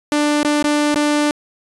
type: tone with dropouts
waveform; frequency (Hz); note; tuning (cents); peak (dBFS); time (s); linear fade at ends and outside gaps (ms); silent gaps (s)
sawtooth; 295.8; D4; +13; -10; 0.12-1.31; 1; 0.431-0.448 / 0.626-0.642 / 0.944-0.958
effects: resampled to 24000 Hz